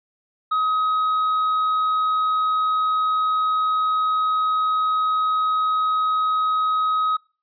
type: tone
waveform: triangle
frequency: 1266 Hz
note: D#6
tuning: 30 cents sharp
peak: -16 dBFS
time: 0.51-7.17 s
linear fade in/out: 10 ms
effects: noise-tail reverb RT60 0.4 s tail -25 dB re dry + resampled to 11025 Hz